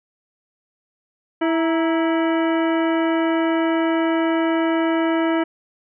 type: harmonic tone with a mistuned harmonic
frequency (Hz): 328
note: E4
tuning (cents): -9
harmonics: 1 / 2 / 3 / 4 / 5 / 6 / 7 / 9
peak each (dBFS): -18 / -24 / -28 / -30 / -32 / -34 / -35 / -37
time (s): 1.41-5.44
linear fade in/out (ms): 10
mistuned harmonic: 3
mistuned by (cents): -71
effects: none